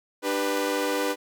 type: chord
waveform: sawtooth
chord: G major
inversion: second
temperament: equal with one note detuned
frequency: 298.6 / 392 / 493.9 Hz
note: D4 / G4 / B4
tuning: +29 / 0 / 0 cents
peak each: -25 / -27 / -23 dBFS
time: 0.22-1.16 s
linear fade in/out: 50 ms
effects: none